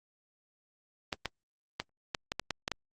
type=clicks; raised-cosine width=0.2 ms; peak=-14 dBFS; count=9; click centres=1.128 / 1.257 / 1.8 / 2.148 / 2.319 / 2.396 / 2.507 / 2.679 / 2.717 s; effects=Opus 24 kbps